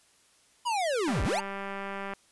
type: linear two-way sweep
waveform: square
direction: down then up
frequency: 1000 to 30.87 to 1000 Hz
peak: -27 dBFS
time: 0.65-1.41 s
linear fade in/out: 20 ms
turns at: 1.24 s
type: click train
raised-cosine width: 0.5 ms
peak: -22 dBFS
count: 209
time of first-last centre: 1.08-2.136 s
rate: 197 Hz
effects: white hiss -63 dBFS RMS until 2.31 s + resampled to 24000 Hz